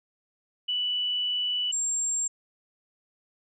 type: tone pair in turn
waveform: sine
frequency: 2965 / 7435 Hz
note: F#7 / A#8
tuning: +3 / -5 cents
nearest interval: octave + major third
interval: 1592 cents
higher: second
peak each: -25 dBFS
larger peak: neither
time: 0.68-1.72 / 1.72-2.28 s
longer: first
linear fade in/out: 10 ms
effects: none